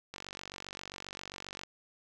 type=click train; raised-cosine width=0.2 ms; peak=-24 dBFS; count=72; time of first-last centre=0.14-1.635 s; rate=47.5 Hz; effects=none